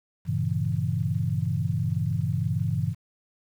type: chord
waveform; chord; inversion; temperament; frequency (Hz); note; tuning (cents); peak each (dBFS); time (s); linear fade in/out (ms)
sine; G diminished seventh; none; equal; 98 / 116.54 / 138.59 / 164.81; G2 / Bb2 / Db3 / Fb3; 0 / 0 / 0 / 0; -29; 0.25-2.95; 50
effects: 9-bit